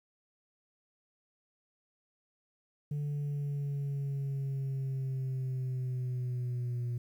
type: linear sweep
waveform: sine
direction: down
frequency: 146.83 to 120.2 Hz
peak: -29 dBFS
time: 2.91-6.98 s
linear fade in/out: 5 ms
effects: tanh soft clip ceiling -31 dBFS + 11-bit